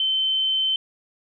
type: tone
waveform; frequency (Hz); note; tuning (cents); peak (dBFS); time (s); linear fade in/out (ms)
sine; 3081; G7; -31; -19; 0-0.76; 2
effects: none